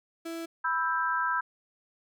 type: tone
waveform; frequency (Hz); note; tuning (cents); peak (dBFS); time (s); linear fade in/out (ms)
35% pulse; 331.1; E4; +8; -33; 0.25-0.46; 10
type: chord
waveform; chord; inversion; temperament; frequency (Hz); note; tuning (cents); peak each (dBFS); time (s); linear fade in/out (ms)
sine; E minor; second; just; 988.9 / 1318.5 / 1582.2; B5 / E6 / G6; +2 / 0 / +16; -30; 0.64-1.41; 10
effects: none